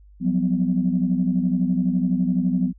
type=tone cluster; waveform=sine; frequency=176.9 / 188.8 / 251 Hz; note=F3 / F#3 / B3; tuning=+23 / +35 / +28 cents; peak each=-22 dBFS; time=0.2-2.73 s; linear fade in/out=50 ms; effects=tanh soft clip ceiling -9 dBFS + added 50 Hz sine -46 dBFS peak until 2.78 s